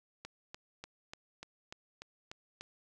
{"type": "click train", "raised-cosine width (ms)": 0.2, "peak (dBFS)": -27, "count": 9, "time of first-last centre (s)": [0.25, 2.61], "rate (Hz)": 3.39, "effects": []}